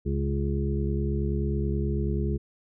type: harmonic tone with a mistuned harmonic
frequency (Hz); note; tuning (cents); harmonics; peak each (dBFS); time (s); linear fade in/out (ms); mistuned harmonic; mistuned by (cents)
69.3; C#2; 0; 1 / 2 / 3 / 5 / 6; -27 / -30 / -32 / -34 / -35; 0.05-2.38; 20; 3; +20
effects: none